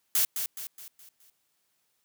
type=noise with echo; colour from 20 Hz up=blue; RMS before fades=-24 dBFS; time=0.15-0.25 s; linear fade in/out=2 ms; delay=210 ms; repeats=5; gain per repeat=-7 dB; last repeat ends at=1.3 s; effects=white hiss -74 dBFS RMS until 2.04 s + high-pass 80 Hz 12 dB/octave